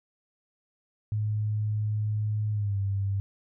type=tone with pitch glide; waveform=sine; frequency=106.4 to 98.7 Hz; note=G#2 to G2; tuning=+42 to +12 cents; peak=-25 dBFS; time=1.12-3.2 s; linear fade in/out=0 ms; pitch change=-130 cents; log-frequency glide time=2.51-2.78 s; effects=none